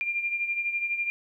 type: beating tone pair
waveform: sine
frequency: 2391 / 2403 Hz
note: D7 / D7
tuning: +30 / +39 cents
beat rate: 12 Hz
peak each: -27 / -34 dBFS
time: 0.01-1.1 s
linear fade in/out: 0 ms
effects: 11-bit